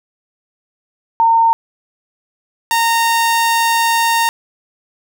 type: tone pair in turn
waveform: sine / sawtooth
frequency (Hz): 913 / 921.5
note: A#5 / A#5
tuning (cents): -36 / -20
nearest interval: unison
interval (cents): 16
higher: second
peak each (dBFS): -8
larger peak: neither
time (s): 1.2-1.53 / 2.71-4.29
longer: second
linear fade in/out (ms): 0
effects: none